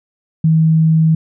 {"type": "tone", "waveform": "sine", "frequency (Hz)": 160, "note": "D#3", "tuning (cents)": 49, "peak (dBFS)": -8, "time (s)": [0.44, 1.15], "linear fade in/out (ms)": 5, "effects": []}